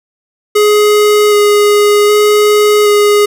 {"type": "tone with vibrato", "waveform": "square", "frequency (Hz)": 416.4, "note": "G#4", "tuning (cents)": 5, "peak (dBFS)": -6, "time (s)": [0.55, 3.26], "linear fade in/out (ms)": 10, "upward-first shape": "square", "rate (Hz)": 0.65, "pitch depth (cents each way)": 10, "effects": []}